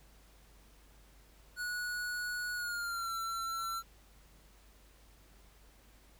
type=tone with pitch glide; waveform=square; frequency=1463 to 1349.3 Hz; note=F#6 to E6; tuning=-20 to +40 cents; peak=-36 dBFS; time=1.56-3.83 s; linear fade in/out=50 ms; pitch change=-140 cents; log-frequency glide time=2.54-3.12 s; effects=added 50 Hz sine -60 dBFS peak until 6.19 s + pink hiss -64 dBFS RMS until 6.19 s